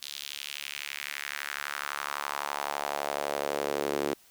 sawtooth tone with high-pass filter sweep, 71.9 Hz, D2, 36 cents flat, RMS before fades -34 dBFS, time 0.02-4.14 s, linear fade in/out 5 ms, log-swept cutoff 3800 to 360 Hz, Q 2.2, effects white hiss -59 dBFS RMS until 4.3 s

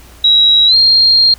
sine tone with pitch glide, 3863 to 4213 Hz, B7 to C8, -39 to +11 cents, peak -5 dBFS, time 0.24-1.34 s, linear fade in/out 5 ms, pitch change +150 cents, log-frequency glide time 0.67-0.75 s, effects added 60 Hz sine -38 dBFS peak until 1.38 s + pink hiss -41 dBFS RMS until 1.38 s

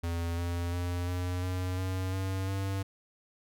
square tone with pitch steps, 84.7 / 86.38 / 88.09 / 89.84 / 91.62 / 93.44 / 95.29 / 97.18 Hz, E2 / F2 / F2 / F2 / F#2 / F#2 / G2 / G2, +48 / -18 / +15 / +50 / -17 / +18 / -49 / -15 cents, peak -31 dBFS, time 0.03-2.83 s, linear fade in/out 10 ms, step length 350 ms, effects none

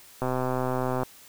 click train, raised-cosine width 1 ms, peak -14 dBFS, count 105, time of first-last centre 0.22-1.032 s, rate 128 Hz, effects white hiss -51 dBFS RMS until 1.28 s

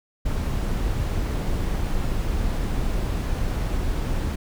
brown noise, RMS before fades -24 dBFS, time 0.25-4.36 s, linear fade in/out 10 ms, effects none

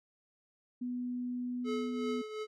sine tone, 246.9 Hz, B3, in tune, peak -34 dBFS, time 0.81-2.22 s, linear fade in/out 10 ms
square tone with tremolo, 430 Hz, A4, 40 cents flat, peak -34 dBFS, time 1.64-2.47 s, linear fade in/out 50 ms, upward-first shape triangle, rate 2.7 Hz, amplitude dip 70%
effects low-pass 5000 Hz 12 dB/octave

